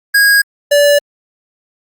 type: tone pair in turn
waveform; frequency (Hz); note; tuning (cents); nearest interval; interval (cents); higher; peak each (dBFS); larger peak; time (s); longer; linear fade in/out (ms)
square; 1641 / 578.8; G#6 / D5; -21 / -25; octave + tritone; 1804; first; -7 / -7; neither; 0.14-0.42 / 0.71-0.99; neither; 10
effects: Opus 48 kbps

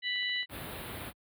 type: harmonic tone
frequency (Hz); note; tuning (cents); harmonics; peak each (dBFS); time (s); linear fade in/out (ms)
987.8; B5; 0; 2 / 3 / 4; -33 / -35 / -36; 0.02-0.46; 50
type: click train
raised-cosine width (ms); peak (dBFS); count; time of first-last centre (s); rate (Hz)
0.3; -37; 9; 0.16-0.701; 14.8
type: band-stop noise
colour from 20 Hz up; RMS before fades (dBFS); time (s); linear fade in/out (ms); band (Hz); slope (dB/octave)
pink; -41; 0.49-1.13; 50; 4100 to 9400; 48
effects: high-pass 60 Hz 12 dB/octave

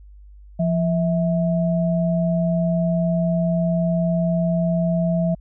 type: tone pair together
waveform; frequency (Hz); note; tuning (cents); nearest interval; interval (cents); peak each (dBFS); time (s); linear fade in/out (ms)
sine; 171.9 / 649; F3 / E5; -27 / -27; octave + major seventh; 2300; -18 / -23; 0.59-5.35; 10
effects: added 50 Hz sine -41 dBFS peak until 5.4 s

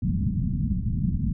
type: low-pass noise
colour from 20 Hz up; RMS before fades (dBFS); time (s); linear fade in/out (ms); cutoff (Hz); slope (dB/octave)
white; -25; 0.02-1.33; 5; 220; 48
effects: none

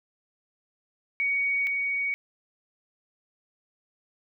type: tone pair in turn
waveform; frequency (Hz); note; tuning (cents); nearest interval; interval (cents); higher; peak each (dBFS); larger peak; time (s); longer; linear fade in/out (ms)
sine; 2243 / 2243; C#7 / C#7; +20 / +20; unison; 0; neither; -23 / -25; first; 1.2-1.67 / 1.67-2.14; neither; 0
effects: none

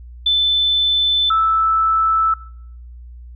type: tone pair in turn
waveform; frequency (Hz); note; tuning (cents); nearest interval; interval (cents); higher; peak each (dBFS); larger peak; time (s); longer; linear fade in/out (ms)
sine; 3520 / 1315.2; A7 / E6; 0 / -4; octave + perfect fourth; 1704; first; -12; neither; 0.26-1.3 / 1.3-2.34; neither; 5
effects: noise-tail reverb RT60 0.7 s tail -22 dB re dry + added 60 Hz sine -34 dBFS peak until 3.35 s

